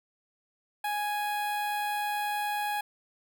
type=tone with notch filter; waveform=sawtooth; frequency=830.6 Hz; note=G#5; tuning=in tune; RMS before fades=-31 dBFS; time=0.84-2.81 s; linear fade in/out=5 ms; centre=6000 Hz; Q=0.89; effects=none